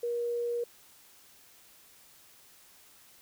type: tone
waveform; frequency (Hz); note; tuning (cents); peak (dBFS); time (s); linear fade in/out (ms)
sine; 475.6; A#4; +35; -29; 0.03-0.64; 5
effects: white hiss -58 dBFS RMS until 3.21 s